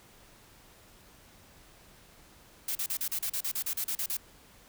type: noise bursts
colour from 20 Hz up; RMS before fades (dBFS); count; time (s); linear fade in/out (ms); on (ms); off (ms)
blue; -32; 14; 2.68-4.17; 5; 73; 36
effects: pink hiss -57 dBFS RMS until 4.68 s